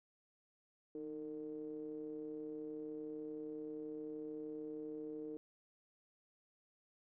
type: ring-modulated tone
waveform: triangle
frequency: 73.1 Hz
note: D2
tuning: 7 cents flat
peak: -38 dBFS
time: 0.95-5.37 s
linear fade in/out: 0 ms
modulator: 382 Hz
effects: none